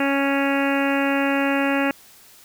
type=harmonic tone; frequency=277.2 Hz; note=C#4; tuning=in tune; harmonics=1 / 2 / 3 / 4 / 5 / 6 / 7 / 8 / 9 / 10; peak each=-21 / -25 / -28 / -33 / -30 / -29 / -31 / -34 / -31 / -32 dBFS; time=0-1.91 s; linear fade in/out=2 ms; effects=white hiss -49 dBFS RMS until 2.44 s